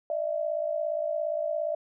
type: tone pair together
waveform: sine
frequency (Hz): 602 / 659.3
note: D5 / E5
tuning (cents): +43 / 0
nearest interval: major second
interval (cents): 157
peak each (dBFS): -29 / -30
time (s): 0.1-1.75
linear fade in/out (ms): 2
effects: none